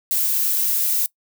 violet noise, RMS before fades -20 dBFS, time 0.11-1.06 s, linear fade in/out 0 ms, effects noise-tail reverb RT60 0.1 s tail -22 dB re dry

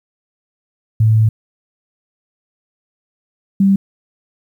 sine tone pair in turn, 110 / 195.47 Hz, A2 / G3, 0 / -5 cents, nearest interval minor seventh, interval 995 cents, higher second, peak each -8 dBFS, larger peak neither, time 1-1.29 / 3.6-3.76 s, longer first, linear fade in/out 5 ms, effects 8-bit

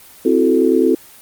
sine chord, F# half-diminished seventh, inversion second, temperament equal, 261.6 / 329.6 / 370 / 440 Hz, C4 / E4 / F#4 / A4, 0 / 0 / 0 / 0 cents, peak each -16 dBFS, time 0.25-0.95 s, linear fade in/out 5 ms, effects white hiss -42 dBFS RMS until 1.21 s + Opus 24 kbps

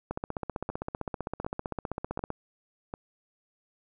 two click trains, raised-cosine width 1 ms, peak -21 / -18 dBFS, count 4 / 35, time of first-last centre 0.7-2.939 / 0.11-2.304 s, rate 1.34 / 15.5 Hz, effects none

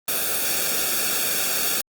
white noise with comb filter, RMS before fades -23 dBFS, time 0.08-1.81 s, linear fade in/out 2 ms, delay 0.99 ms, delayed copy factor -0.7, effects Opus 32 kbps

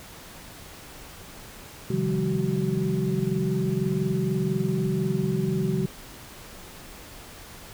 sine tone cluster, 134.1 / 155.9 / 179.9 / 200.2 / 377.7 Hz, C3 / D#3 / F#3 / G3 / F#4, +43 / +4 / -48 / +37 / +36 cents, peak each -29 dBFS, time 1.9-5.86 s, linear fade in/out 5 ms, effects pink hiss -44 dBFS RMS until 7.73 s

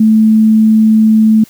sine tone, 218.7 Hz, A3, 10 cents flat, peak -4 dBFS, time 0-1.44 s, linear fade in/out 5 ms, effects white hiss -42 dBFS RMS until 1.49 s

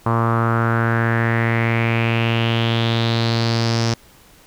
sawtooth tone with low-pass filter sweep, 115.2 Hz, A#2, 20 cents flat, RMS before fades -18 dBFS, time 0.06-3.94 s, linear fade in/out 5 ms, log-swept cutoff 1100 to 5500 Hz, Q 4.6, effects pink hiss -49 dBFS RMS until 4.46 s

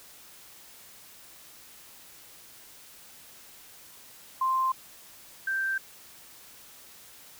sine tone pair in turn, 1046.5 / 1568 Hz, C6 / G6, 0 / 0 cents, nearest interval perfect fifth, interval 700 cents, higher second, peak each -23 / -26 dBFS, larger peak first, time 4.41-4.72 / 5.47-5.78 s, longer neither, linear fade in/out 5 ms, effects white hiss -51 dBFS RMS until 7.39 s

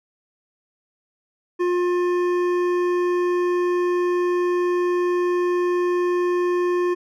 sine tone with hard clipping, 355.1 Hz, F4, 29 cents sharp, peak -20 dBFS, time 1.59-6.95 s, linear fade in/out 20 ms, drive 11 dB, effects none

